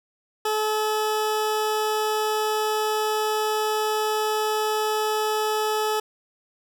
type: tone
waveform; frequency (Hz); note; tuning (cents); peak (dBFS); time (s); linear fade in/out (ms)
20% pulse; 430; A4; -40; -17; 0.45-6; 5
effects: none